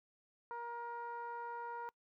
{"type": "tone with low-pass filter", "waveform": "15% pulse", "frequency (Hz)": 472.6, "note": "A#4", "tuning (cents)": 24, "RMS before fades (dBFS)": -44, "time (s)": [0.51, 1.89], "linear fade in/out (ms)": 0, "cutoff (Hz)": 1100, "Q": 4.8, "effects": ["noise-tail reverb RT60 0.1 s tail -26 dB re dry"]}